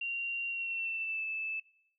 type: tone with pitch glide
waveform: sine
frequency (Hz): 2762 to 2627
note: F7 to E7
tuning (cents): -20 to -7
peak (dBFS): -33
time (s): 0.01-1.6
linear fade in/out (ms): 5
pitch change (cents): -87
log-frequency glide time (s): 0.48-1.23
effects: noise-tail reverb RT60 0.6 s tail -19 dB re dry